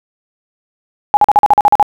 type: tone bursts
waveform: sine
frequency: 830.6 Hz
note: G#5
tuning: in tune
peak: -3 dBFS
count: 10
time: 1.14-1.827 s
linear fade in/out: 0 ms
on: 30 ms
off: 43 ms
effects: 7-bit